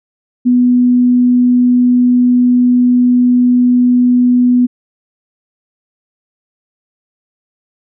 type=tone; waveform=sine; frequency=246.9 Hz; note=B3; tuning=in tune; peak=-6 dBFS; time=0.45-4.67 s; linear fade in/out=20 ms; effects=none